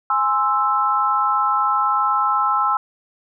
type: chord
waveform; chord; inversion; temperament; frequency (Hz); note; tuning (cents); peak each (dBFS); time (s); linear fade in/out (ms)
sine; Ab augmented; none; equal; 830.6 / 1046.5 / 1318.5; Ab5 / C6 / E6; 0 / 0 / 0; -22 / -21 / -18; 0.1-2.77; 2
effects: none